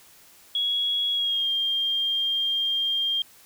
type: tone with pitch glide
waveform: sine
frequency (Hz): 3334 to 3202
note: G#7 to G7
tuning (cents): +6 to +36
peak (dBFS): -22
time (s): 0.55-3.22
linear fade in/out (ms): 2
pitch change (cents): -70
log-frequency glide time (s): 1.12-1.5
effects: white hiss -53 dBFS RMS until 3.45 s